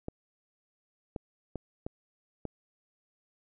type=clicks; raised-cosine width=2 ms; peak=-22 dBFS; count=5; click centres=0.084 / 1.162 / 1.557 / 1.865 / 2.453 s; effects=none